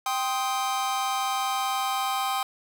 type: chord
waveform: 45% pulse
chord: C minor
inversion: second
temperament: just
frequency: 784.9 / 1046.5 / 1255.8 Hz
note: G5 / C6 / Eb6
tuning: +2 / 0 / +16 cents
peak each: -28 / -31 / -31 dBFS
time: 0.06-2.43 s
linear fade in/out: 2 ms
effects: none